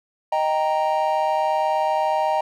triangle chord, Eb major, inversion none, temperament equal, 622.3 / 784 / 932.3 Hz, Eb5 / G5 / Bb5, 0 / 0 / 0 cents, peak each -21 dBFS, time 0.32-2.41 s, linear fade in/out 5 ms, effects none

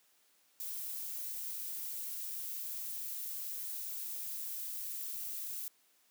violet noise, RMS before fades -41 dBFS, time 0.6-5.68 s, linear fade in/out 0 ms, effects white hiss -70 dBFS RMS until 6.1 s + high-pass 200 Hz 12 dB/octave

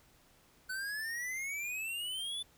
square exponential sweep, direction up, 1497 to 3520 Hz, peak -37 dBFS, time 0.69-2.43 s, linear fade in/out 10 ms, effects pink hiss -65 dBFS RMS until 2.57 s

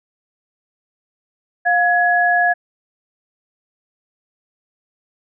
sine tone pair together, 707 / 1681.5 Hz, F5 / G#6, +21 / +21 cents, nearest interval octave + minor third, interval 1500 cents, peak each -15 dBFS, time 1.65-2.54 s, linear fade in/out 20 ms, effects none

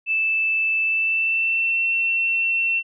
sine tone with pitch glide, 2637 to 2703 Hz, E7 to E7, 0 to +43 cents, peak -18 dBFS, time 0.06-2.83 s, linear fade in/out 50 ms, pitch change +43 cents, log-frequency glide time 0.83-1.85 s, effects none

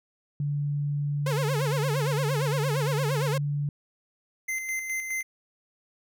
sine tone, 144.7 Hz, D3, 25 cents flat, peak -25 dBFS, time 0.4-3.69 s, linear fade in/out 2 ms
sawtooth tone with vibrato, 480.1 Hz, B4, 49 cents flat, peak -24 dBFS, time 1.26-3.38 s, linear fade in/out 5 ms, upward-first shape sine, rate 8.7 Hz, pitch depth 230 cents each way
square tone with tremolo, 2072 Hz, C7, 17 cents flat, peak -28 dBFS, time 4.48-5.23 s, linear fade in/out 10 ms, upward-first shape square, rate 4.8 Hz, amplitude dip 45%
effects none

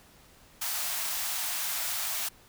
white high-pass noise, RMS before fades -32 dBFS, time 0.61-2.29 s, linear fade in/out 10 ms, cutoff 620 Hz, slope 96 dB/octave, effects pink hiss -57 dBFS RMS until 2.48 s

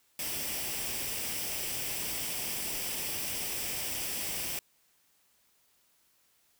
white noise with comb filter, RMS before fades -35 dBFS, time 0.19-4.59 s, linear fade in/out 2 ms, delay 0.37 ms, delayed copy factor +0.5, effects white hiss -69 dBFS RMS until 6.59 s

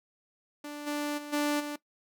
sawtooth tone with level steps, 293.7 Hz, D4, in tune, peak -34 / -26 / -35 / -22 / -30 dBFS, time 0.64-1.76 s, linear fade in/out 5 ms, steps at 0.86 / 1.17 / 1.32 / 1.59 s, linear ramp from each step 20 ms, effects noise-tail reverb RT60 0.1 s tail -18 dB re dry

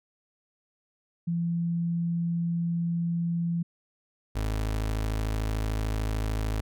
sine / 30% pulse tone pair in turn, 169.7 / 53.45 Hz, F3 / A1, -49 / -49 cents, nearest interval octave + minor sixth, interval 2000 cents, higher first, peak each -25 / -24 dBFS, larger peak second, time 1.27-3.63 / 4.35-6.61 s, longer first, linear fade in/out 10 ms, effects none

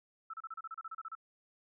sine tone bursts, 1318.5 Hz, E6, in tune, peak -40 dBFS, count 13, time 0.3-1.152 s, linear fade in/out 5 ms, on 36 ms, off 32 ms, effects none

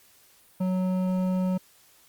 sine tone with hard clipping, 185 Hz, F#3, in tune, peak -25 dBFS, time 0.6-1.58 s, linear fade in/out 10 ms, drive 10 dB, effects white hiss -58 dBFS RMS until 2.08 s + Opus 48 kbps

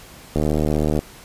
click train, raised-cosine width 2 ms, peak -7 dBFS, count 49, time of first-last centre 0.36-0.991 s, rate 76.1 Hz, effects pink hiss -43 dBFS RMS until 1.24 s + resampled to 32000 Hz

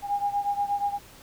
sine beating tone pair, 809 / 817.4 Hz, G#5 / G#5, -46 / -28 cents, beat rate 8.4 Hz, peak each -26 / -29 dBFS, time 0.02-0.99 s, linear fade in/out 50 ms, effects pink hiss -50 dBFS RMS until 1.22 s

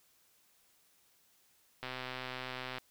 click train, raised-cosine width 0.3 ms, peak -24 dBFS, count 123, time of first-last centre 1.83-2.783 s, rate 128 Hz, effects white hiss -69 dBFS RMS until 2.9 s

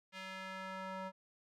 square tone with band-pass filter sweep, 189.2 Hz, F#3, 39 cents sharp, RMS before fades -45 dBFS, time 0.12-1.12 s, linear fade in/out 50 ms, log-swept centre 2500 to 900 Hz, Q 1.2, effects none

